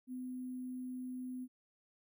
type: tone with sample-and-hold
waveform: sine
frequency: 253.8 Hz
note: B3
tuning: 47 cents sharp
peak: -40 dBFS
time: 0.07-1.48 s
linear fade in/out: 50 ms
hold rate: 11025 Hz
effects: none